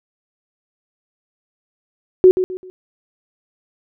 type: tone with echo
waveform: sine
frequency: 370 Hz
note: F#4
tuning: in tune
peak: -4 dBFS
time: 2.24-2.31 s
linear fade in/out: 0 ms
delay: 130 ms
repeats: 3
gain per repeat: -10 dB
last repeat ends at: 2.7 s
effects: none